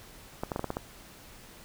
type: clicks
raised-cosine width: 1 ms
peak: -17 dBFS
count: 7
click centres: 0.435 / 0.518 / 0.561 / 0.594 / 0.643 / 0.704 / 0.769 s
effects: pink hiss -51 dBFS RMS until 1.64 s